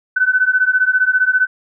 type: beating tone pair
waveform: sine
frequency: 1501 / 1516 Hz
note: F#6 / F#6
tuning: +24 / +42 cents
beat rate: 15 Hz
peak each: -15 / -14 dBFS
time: 0.16-1.47 s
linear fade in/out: 10 ms
effects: none